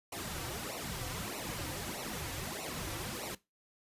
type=noise with flanger; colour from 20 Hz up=pink; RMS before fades=-40 dBFS; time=0.12-3.35 s; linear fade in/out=5 ms; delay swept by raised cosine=0.6 to 4.9 ms; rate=1.6 Hz; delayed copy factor=-0.95; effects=noise-tail reverb RT60 0.2 s tail -18 dB re dry + resampled to 32000 Hz